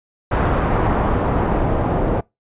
pink noise with low-pass filter sweep, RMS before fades -18 dBFS, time 0.31-2.21 s, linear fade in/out 10 ms, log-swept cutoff 1200 to 750 Hz, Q 1.1, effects noise-tail reverb RT60 0.2 s tail -24 dB re dry + resampled to 8000 Hz

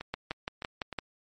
two click trains, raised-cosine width 0.3 ms, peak -16 / -22 dBFS, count 6 / 4, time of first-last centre 0.14-0.987 / 0.01-0.927 s, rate 5.9 / 3.27 Hz, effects MP3 48 kbps

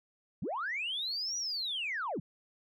sine linear two-way sweep, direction up then down, 110.9 to 5880 to 110.9 Hz, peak -32 dBFS, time 0.42-2.2 s, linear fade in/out 5 ms, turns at 1.37 s, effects tanh soft clip ceiling -28 dBFS

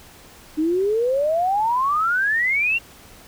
sine exponential sweep, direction up, 300.9 to 2800 Hz, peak -17 dBFS, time 0.57-2.79 s, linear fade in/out 20 ms, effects pink hiss -46 dBFS RMS until 3.27 s

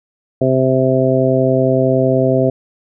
harmonic tone, 130.81 Hz, C3, in tune, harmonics 1 / 2 / 3 / 4 / 5, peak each -17 / -17 / -17 / -17 / -17 dBFS, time 0.41-2.5 s, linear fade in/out 5 ms, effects none

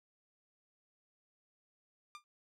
sawtooth tone with exponential decay, 1196 Hz, D6, 31 cents sharp, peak -40 dBFS, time 2.15-2.24 s, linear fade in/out 0 ms, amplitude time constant 19 ms, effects low-pass 8000 Hz 12 dB/octave

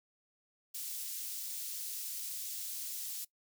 white high-pass noise, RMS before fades -41 dBFS, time 0.74-3.25 s, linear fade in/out 10 ms, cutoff 4500 Hz, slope 12 dB/octave, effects noise-tail reverb RT60 0.1 s tail -20 dB re dry

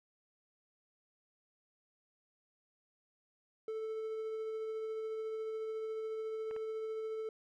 triangle tone with tremolo, 440 Hz, A4, in tune, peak -34 dBFS, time 3.68-7.29 s, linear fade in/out 2 ms, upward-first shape triangle, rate 14 Hz, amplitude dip 25%
clicks, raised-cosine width 0.5 ms, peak -36 dBFS, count 2, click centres 6.511 / 6.564 s
effects none

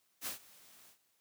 white noise with ADSR envelope, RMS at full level -38 dBFS, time 0.21-0.98 s, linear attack 54 ms, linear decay 120 ms, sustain -22 dB, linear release 93 ms, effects white hiss -75 dBFS RMS until 1.2 s + high-pass 100 Hz 12 dB/octave

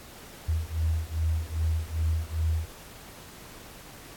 sine beating tone pair, 79.1 / 81.6 Hz, D#2 / E2, +29 / -17 cents, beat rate 2.5 Hz, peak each -28 dBFS, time 0.48-2.66 s, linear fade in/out 10 ms, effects pink hiss -47 dBFS RMS until 4.16 s + AAC 64 kbps

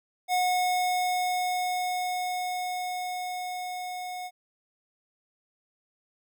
square tone with level ramp, 728 Hz, F#5, 28 cents flat, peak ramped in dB -23 to -35 dBFS, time 0.28-4.31 s, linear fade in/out 50 ms, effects none

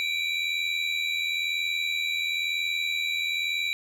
triangle tone cluster, 2302 / 2383 / 3904 Hz, D7 / D7 / B7, -35 / +25 / -21 cents, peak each -29 / -28 / -29 dBFS, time 0-3.73 s, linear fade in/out 0 ms, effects none

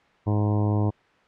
harmonic tone, 104.5 Hz, G#2, 11 cents sharp, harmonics 1 / 2 / 3 / 4 / 5 / 6 / 7 / 8 / 9 / 10, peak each -21 / -29 / -29 / -34 / -37 / -38 / -38 / -41 / -38 / -43 dBFS, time 0.26-0.91 s, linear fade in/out 20 ms, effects white hiss -58 dBFS RMS until 1.27 s + low-pass 2000 Hz 12 dB/octave

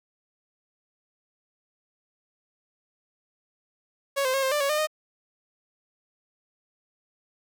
sawtooth tone with pitch steps, 555 / 518 / 542 / 528 / 592 / 557 / 606 / 617 Hz, C#5 / C5 / C#5 / C5 / D5 / C#5 / D#5 / D#5, +2 / -17 / -39 / +16 / +14 / +8 / -46 / -15 cents, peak -19 dBFS, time 4.16-4.872 s, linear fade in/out 20 ms, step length 89 ms, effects none

